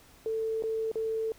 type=tone with dropouts; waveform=sine; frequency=444.5 Hz; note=A4; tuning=18 cents sharp; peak=-28 dBFS; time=0.26-1.32 s; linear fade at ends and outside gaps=1 ms; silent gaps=0.624-0.637 / 0.916-0.956 s; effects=pink hiss -57 dBFS RMS until 1.38 s